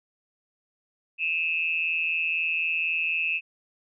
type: tone with amplitude modulation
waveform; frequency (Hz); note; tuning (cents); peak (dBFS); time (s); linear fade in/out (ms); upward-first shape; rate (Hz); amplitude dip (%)
sine; 2599; E7; -25; -20; 1.18-3.41; 50; sine; 164; 80
effects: none

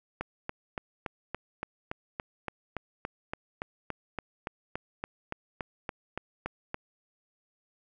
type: click train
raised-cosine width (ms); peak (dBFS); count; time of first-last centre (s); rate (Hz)
0.5; -18; 24; 0.21-6.744; 3.52
effects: none

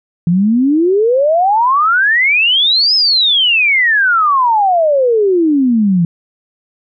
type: exponential two-way sweep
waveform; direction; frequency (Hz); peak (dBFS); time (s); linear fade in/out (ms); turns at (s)
sine; up then down; 164.81 to 5240 to 164.81; -8; 0.27-6.05; 2; 2.95
effects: none

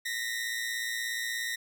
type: tone pair together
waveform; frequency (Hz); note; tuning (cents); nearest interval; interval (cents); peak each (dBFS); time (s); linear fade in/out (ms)
sawtooth; 1854 / 1970.8; A#6 / B6; -10 / -4; minor second; 106; -30 / -32; 0.05-1.56; 10
effects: none

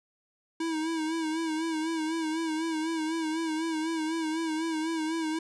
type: tone with vibrato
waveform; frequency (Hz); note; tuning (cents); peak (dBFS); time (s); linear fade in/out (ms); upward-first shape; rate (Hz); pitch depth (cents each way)
square; 320.6; E4; -48; -29; 0.6-5.39; 5; sine; 4; 56
effects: resampled to 22050 Hz

